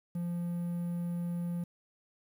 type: tone with quantisation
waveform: triangle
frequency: 173.2 Hz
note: F3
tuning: 14 cents flat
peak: -30 dBFS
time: 0.15-1.64 s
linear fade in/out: 5 ms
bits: 10
effects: none